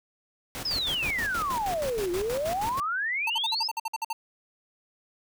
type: noise with tremolo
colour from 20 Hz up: pink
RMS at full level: -35 dBFS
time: 0.55-2.8 s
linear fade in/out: 0 ms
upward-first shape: square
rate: 6.3 Hz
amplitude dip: 65%
type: exponential two-way sweep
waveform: sine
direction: down then up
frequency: 5290 to 342.2 to 5290 Hz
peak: -26 dBFS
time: 0.65-3.68 s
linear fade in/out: 5 ms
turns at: 2.11 s
type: tone bursts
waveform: square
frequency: 900 Hz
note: A5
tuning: 39 cents sharp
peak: -28 dBFS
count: 11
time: 3.27-4.13 s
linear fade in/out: 5 ms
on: 30 ms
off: 53 ms
effects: none